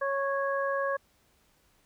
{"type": "harmonic tone", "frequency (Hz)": 552, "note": "C#5", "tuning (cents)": -7, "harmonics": [1, 2, 3], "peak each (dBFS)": [-29, -32, -34], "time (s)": [0.01, 0.97], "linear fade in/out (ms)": 10, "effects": ["pink hiss -67 dBFS RMS until 1.85 s"]}